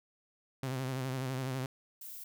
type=tone with vibrato; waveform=sawtooth; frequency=130.7 Hz; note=C3; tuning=1 cent flat; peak=-30 dBFS; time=0.63-1.66 s; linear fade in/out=2 ms; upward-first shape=sine; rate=12 Hz; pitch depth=55 cents each way
type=noise; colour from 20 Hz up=violet; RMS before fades=-46 dBFS; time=2.01-2.24 s; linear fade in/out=5 ms
effects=none